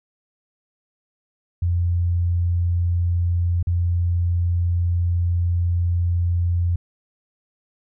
sine tone with dropouts, 87 Hz, F2, 6 cents flat, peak -17 dBFS, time 1.62-6.76 s, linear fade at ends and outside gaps 5 ms, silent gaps 3.628-3.67 s, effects none

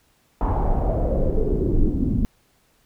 brown noise with low-pass filter sweep, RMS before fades -20 dBFS, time 0.41-2.25 s, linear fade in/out 0 ms, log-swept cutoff 980 to 230 Hz, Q 4, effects pink hiss -62 dBFS RMS until 2.85 s

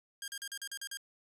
10% pulse tone bursts, 1612 Hz, G6, 48 cents sharp, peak -30 dBFS, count 8, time 0.22-0.972 s, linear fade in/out 2 ms, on 59 ms, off 40 ms, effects none

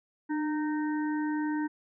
harmonic tone with a mistuned harmonic, 308 Hz, D#4, 17 cents flat, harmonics 1 / 3 / 5 / 6, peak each -28 / -38 / -42 / -44 dBFS, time 0.29-1.68 s, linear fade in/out 20 ms, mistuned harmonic 1, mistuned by -34 cents, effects none

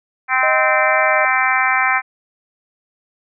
harmonic tone, 259 Hz, C4, 17 cents flat, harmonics 3 / 4 / 5 / 6 / 7 / 8 / 9, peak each -21 / -21 / -21 / -21 / -21 / -21 / -21 dBFS, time 0.28-2.02 s, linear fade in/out 50 ms
sine tone with vibrato, 622.3 Hz, D#5, in tune, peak -18 dBFS, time 0.43-1.25 s, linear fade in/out 2 ms, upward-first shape sine, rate 2.2 Hz, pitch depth 12 cents each way
effects none

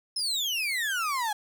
35% pulse exponential sweep, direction down, 5260 to 814 Hz, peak -25 dBFS, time 0.16-1.33 s, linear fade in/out 5 ms, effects 11-bit

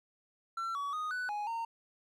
triangle tone with pitch steps, 1349 / 1133 / 1242 / 1490 / 832 / 918 Hz, E6 / C#6 / D#6 / F#6 / G#5 / A#5, +40 / +37 / -3 / +12 / +3 / -27 cents, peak -32 dBFS, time 0.57-1.65 s, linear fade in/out 5 ms, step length 180 ms, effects none

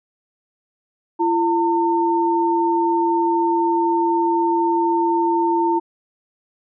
sine tone pair together, 339.4 / 906 Hz, F4 / A#5, -49 / -50 cents, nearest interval octave + perfect fourth, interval 1699 cents, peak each -18 / -18 dBFS, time 1.19-5.8 s, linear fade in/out 20 ms, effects none

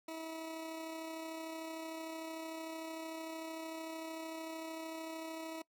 20% pulse tone with amplitude modulation, 322.8 Hz, E4, 36 cents flat, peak -36 dBFS, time 0.08-5.62 s, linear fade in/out 5 ms, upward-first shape sine, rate 33.3 Hz, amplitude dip 30%, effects noise-tail reverb RT60 0.1 s tail -22 dB re dry

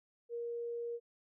sine tone, 471.1 Hz, A#4, 18 cents sharp, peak -37 dBFS, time 0.29-1 s, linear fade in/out 50 ms, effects none

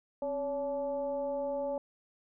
sine tone with frequency modulation, 565 Hz, C#5, 33 cents sharp, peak -31 dBFS, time 0.22-1.78 s, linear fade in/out 2 ms, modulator 298 Hz, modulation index 0.63, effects none

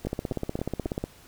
two click trains, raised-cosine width 2 ms, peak -15 / -18 dBFS, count 17 / 4, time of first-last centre 0.07-1.04 / 0.05-0.861 s, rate 16.5 / 3.7 Hz, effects pink hiss -53 dBFS RMS until 1.27 s

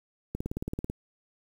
click train, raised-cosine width 3 ms, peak -19 dBFS, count 11, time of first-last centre 0.35-0.899 s, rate 18.2 Hz, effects 8-bit

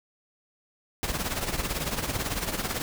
pink noise with tremolo, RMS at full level -27 dBFS, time 1.03-2.82 s, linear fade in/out 0 ms, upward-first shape triangle, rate 18 Hz, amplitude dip 75%, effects none

